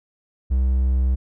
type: tone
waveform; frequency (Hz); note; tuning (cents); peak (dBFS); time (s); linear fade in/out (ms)
triangle; 64.4; C2; -27; -14; 0.5-1.16; 20
effects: none